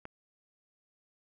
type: click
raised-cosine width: 0.5 ms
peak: -27 dBFS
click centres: 0.054 s
effects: none